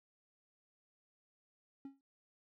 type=tone with exponential decay; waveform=triangle; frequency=273.8 Hz; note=C#4; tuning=21 cents flat; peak=-40 dBFS; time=1.85-2.01 s; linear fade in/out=2 ms; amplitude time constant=34 ms; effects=none